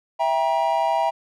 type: chord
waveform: triangle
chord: E diminished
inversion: none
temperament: just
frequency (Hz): 659.3 / 791.1 / 949.3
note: E5 / G5 / Bb5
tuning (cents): 0 / +16 / +31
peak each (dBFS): -21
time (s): 0.19-1.11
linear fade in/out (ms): 20
effects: none